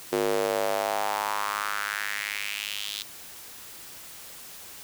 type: tone with high-pass filter sweep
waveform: square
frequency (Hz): 51.4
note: G#1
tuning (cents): -17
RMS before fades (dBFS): -29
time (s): 0.12-3.03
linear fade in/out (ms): 10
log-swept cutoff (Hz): 380 to 3700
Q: 3.3
effects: white hiss -44 dBFS RMS until 4.83 s